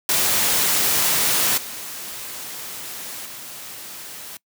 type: noise with level steps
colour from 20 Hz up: white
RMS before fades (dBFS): -19 / -33 / -36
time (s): 0.09-4.37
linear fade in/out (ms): 2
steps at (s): 1.57 / 3.25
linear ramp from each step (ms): 10
effects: noise-tail reverb RT60 0.1 s tail -23 dB re dry + high-pass 100 Hz 12 dB/octave